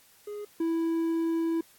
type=tone pair in turn; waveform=triangle; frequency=415.3 / 329.6 Hz; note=G#4 / E4; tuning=0 / 0 cents; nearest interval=major third; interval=400 cents; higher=first; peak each=-33 / -23 dBFS; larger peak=second; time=0.27-0.45 / 0.6-1.61 s; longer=second; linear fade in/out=5 ms; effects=white hiss -59 dBFS RMS until 1.78 s + AAC 64 kbps